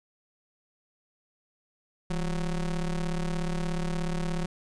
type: ring-modulated tone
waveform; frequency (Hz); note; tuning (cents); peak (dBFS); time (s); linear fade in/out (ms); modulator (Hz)
square; 92.5; F#2; 0; -25; 2.1-4.46; 5; 74.1
effects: resampled to 22050 Hz + 11-bit